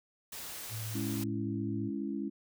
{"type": "noise", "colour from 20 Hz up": "white", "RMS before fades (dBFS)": -43, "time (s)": [0.32, 1.24], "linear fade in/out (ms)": 5}
{"type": "tone", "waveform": "sine", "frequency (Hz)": 110.1, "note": "A2", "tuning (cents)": 2, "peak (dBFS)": -37, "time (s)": [0.69, 1.91], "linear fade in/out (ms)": 50}
{"type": "chord", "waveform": "sine", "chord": "C# minor", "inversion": "second", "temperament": "equal with one note detuned", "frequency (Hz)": [207.7, 277.2, 331.9], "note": ["G#3", "C#4", "E4"], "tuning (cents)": [0, 0, 12], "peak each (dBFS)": [-37, -37, -39], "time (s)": [0.94, 2.3], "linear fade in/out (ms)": 20}
{"effects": []}